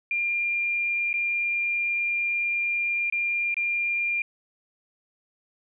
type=tone with dropouts; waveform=sine; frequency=2397 Hz; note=D7; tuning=35 cents sharp; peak=-23 dBFS; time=0.11-4.22 s; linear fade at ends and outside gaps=2 ms; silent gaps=1.13-1.139 / 3.1-3.124 / 3.543-3.567 s; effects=none